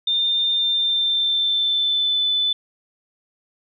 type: tone with pitch glide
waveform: sine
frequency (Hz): 3608 to 3505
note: A7 to A7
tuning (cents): +43 to -7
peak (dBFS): -17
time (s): 0.07-2.53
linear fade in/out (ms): 5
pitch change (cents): -50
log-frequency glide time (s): 0.54-2.26
effects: none